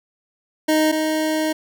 25% pulse tone pair in turn, 311.1 / 312.3 Hz, D#4 / D#4, 0 / +7 cents, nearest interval unison, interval 7 cents, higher second, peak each -11 / -15 dBFS, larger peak first, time 0.68-0.92 / 0.92-1.53 s, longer second, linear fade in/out 10 ms, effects none

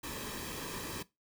pink noise with comb filter, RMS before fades -41 dBFS, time 0.03-1.03 s, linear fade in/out 10 ms, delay 1.4 ms, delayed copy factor -0.6, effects noise-tail reverb RT60 0.2 s tail -19 dB re dry

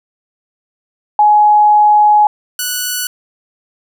sine / 5% pulse tone pair in turn, 840 / 1478.7 Hz, G#5 / F#6, +19 / -1 cents, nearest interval minor seventh, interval 980 cents, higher second, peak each -5 dBFS, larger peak neither, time 1.19-2.27 / 2.59-3.07 s, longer first, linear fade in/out 2 ms, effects none

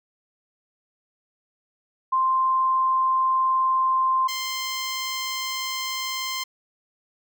sine / 10% pulse tone pair in turn, 1046.5 / 1046.5 Hz, C6 / C6, 0 / 0 cents, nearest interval unison, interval 0 cents, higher neither, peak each -18 / -18 dBFS, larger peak neither, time 2.12-4.28 / 4.28-6.44 s, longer neither, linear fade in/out 10 ms, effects none

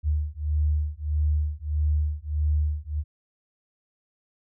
sine beating tone pair, 74.6 / 76.2 Hz, D2 / D#2, +28 / -36 cents, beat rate 1.6 Hz, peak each -25 dBFS, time 0.03-3.04 s, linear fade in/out 50 ms, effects none

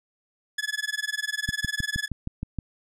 sawtooth tone with tremolo, 1709 Hz, G#6, 49 cents sharp, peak -20 dBFS, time 0.58-2.08 s, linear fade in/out 5 ms, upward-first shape sine, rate 20 Hz, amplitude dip 100%
click train, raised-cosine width 5 ms, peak -17 dBFS, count 8, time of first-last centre 1.49-2.587 s, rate 6.38 Hz
effects low-pass 10000 Hz 12 dB/octave

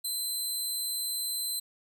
15% pulse tone, 4070 Hz, C8, 49 cents flat, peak -24 dBFS, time 0.04-1.6 s, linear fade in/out 10 ms, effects none

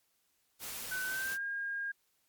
white noise, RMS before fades -42 dBFS, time 0.59-1.38 s, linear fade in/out 50 ms
sine tone with pitch glide, 1511 to 1619.4 Hz, F#6 to G#6, +36 to -44 cents, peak -34 dBFS, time 0.91-1.92 s, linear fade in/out 10 ms, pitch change +120 cents, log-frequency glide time 1.05-1.43 s
effects white hiss -75 dBFS RMS until 2.28 s + MP3 96 kbps

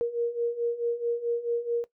sine beating tone pair, 468.6 / 473.2 Hz, A#4 / A#4, +9 / +26 cents, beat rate 4.6 Hz, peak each -30 / -27 dBFS, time 0.01-1.84 s, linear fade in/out 0 ms, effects noise-tail reverb RT60 0.1 s tail -17 dB re dry

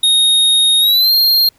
square tone with pitch glide, 3729 to 4210 Hz, A#7 to C8, 0 to +10 cents, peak -9 dBFS, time 0.03-1.49 s, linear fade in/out 5 ms, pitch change +210 cents, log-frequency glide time 0.8-1.12 s, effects pink hiss -54 dBFS RMS until 1.58 s

